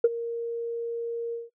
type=tone with ADSR envelope; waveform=sine; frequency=466.2 Hz; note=A#4; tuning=in tune; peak=-11 dBFS; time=0.04-1.5 s; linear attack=5 ms; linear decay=34 ms; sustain=-17 dB; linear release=170 ms; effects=noise-tail reverb RT60 0.1 s tail -20 dB re dry + tanh soft clip ceiling -10 dBFS